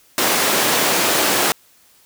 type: high-pass noise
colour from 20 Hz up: pink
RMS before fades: -17 dBFS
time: 0.18-1.52 s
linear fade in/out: 0 ms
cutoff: 320 Hz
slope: 12 dB/octave
effects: white hiss -53 dBFS RMS until 2.05 s